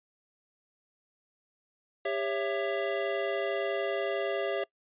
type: chord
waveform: square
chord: C# diminished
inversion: second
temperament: just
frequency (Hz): 399.1 / 554.4 / 665.2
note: G4 / C#5 / E5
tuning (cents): +31 / 0 / +16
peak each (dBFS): -34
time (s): 2.05-4.64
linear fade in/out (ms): 5
effects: noise-tail reverb RT60 0.1 s tail -23 dB re dry + resampled to 8000 Hz